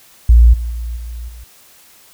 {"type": "tone with level steps", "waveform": "sine", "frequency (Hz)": 58.27, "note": "A#1", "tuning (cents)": 0, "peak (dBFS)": [-3, -18, -20, -24, -31], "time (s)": [0.29, 1.44], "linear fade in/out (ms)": 5, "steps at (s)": [0.53, 0.7, 0.96, 1.28], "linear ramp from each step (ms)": 10, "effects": ["white hiss -46 dBFS RMS until 2.13 s"]}